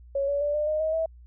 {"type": "tone with pitch steps", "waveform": "sine", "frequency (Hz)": [554.4, 569, 584, 599.4, 615.1, 631.3, 648], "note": ["C#5", "C#5", "D5", "D5", "D#5", "D#5", "E5"], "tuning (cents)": [0, 45, -10, 35, -20, 25, -30], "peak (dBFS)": -23, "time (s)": [0.15, 1.06], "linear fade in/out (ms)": 5, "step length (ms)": 130, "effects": ["added 60 Hz sine -46 dBFS peak until 1.26 s"]}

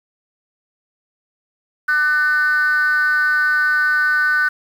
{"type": "tone with frequency modulation", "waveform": "sine", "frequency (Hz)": 1500, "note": "F#6", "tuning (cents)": 23, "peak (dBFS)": -12, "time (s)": [1.88, 4.49], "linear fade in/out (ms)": 10, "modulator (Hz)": 305, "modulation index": 0.52, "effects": ["tanh soft clip ceiling -10 dBFS", "7-bit"]}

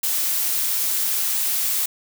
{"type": "noise", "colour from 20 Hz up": "blue", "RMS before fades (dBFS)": -22, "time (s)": [0.03, 1.86], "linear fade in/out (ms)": 5, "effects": []}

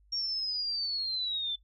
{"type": "linear sweep", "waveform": "sine", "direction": "down", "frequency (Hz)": [5570, 3500], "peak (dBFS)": -30, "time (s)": [0.12, 1.56], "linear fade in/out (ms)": 10, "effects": ["noise-tail reverb RT60 0.1 s tail -19 dB re dry", "added 50 Hz sine -60 dBFS peak until 1.63 s"]}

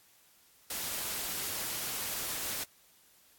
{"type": "noise", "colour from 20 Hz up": "white", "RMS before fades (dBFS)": -36, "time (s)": [0.7, 2.64], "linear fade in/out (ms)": 5, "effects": ["white hiss -63 dBFS RMS until 3.38 s", "AAC 64 kbps"]}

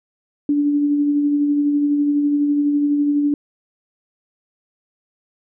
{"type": "tone with tremolo", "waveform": "sine", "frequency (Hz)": 290.3, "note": "D4", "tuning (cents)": -20, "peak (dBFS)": -13, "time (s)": [0.49, 3.34], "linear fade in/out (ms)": 2, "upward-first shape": "sine", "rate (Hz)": 12, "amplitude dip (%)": 30, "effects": []}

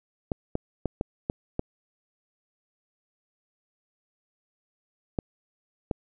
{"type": "clicks", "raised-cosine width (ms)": 2, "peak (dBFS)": -13, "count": 8, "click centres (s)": [0.318, 0.554, 0.857, 1.011, 1.299, 1.594, 5.188, 5.912], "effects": []}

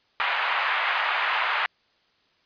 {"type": "band-pass noise", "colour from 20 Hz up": "pink", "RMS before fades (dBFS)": -25, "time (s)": [0.2, 1.66], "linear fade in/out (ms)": 0, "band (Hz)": [870, 2800], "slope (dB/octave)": 24, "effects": ["white hiss -65 dBFS RMS until 2.45 s", "resampled to 11025 Hz"]}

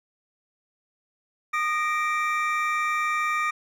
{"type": "tone cluster", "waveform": "triangle", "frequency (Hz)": [1228, 1868, 2341], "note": ["D#6", "A#6", "D7"], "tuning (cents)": [-23, 3, -6], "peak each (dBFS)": [-23, -29, -27], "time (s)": [1.53, 3.51], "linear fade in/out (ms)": 10, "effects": []}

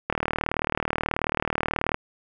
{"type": "click train", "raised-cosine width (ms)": 0.5, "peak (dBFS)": -8, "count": 72, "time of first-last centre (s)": [0.1, 1.944], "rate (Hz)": 38.5, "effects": []}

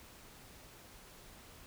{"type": "silence", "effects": ["pink hiss -56 dBFS RMS until 1.66 s"]}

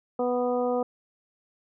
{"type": "harmonic tone", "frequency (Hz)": 246.9, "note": "B3", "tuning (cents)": 0, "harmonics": [1, 2, 3, 4, 5], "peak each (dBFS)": [-30, -25, -31, -38, -38], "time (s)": [0.19, 0.83], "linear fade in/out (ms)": 5, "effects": []}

